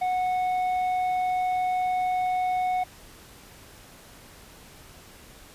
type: tone with tanh clipping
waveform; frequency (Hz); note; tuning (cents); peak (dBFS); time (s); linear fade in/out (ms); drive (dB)
triangle; 735; F#5; -12; -24; 0.01-2.84; 10; 10
effects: pink hiss -49 dBFS RMS until 5.54 s + resampled to 32000 Hz